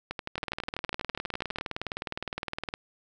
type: two click trains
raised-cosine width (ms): 0.3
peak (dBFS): -16 / -17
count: 47 / 19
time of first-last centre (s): 0.38-2.739 / 0.11-1.585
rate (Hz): 19.5 / 12.2
effects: none